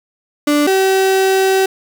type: tone pair in turn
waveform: 35% pulse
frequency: 293.7 / 382.8 Hz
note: D4 / G4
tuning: 0 / -41 cents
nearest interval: perfect fourth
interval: 459 cents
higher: second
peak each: -9 dBFS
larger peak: neither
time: 0.47-0.67 / 0.67-1.66 s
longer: second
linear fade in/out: 5 ms
effects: 8-bit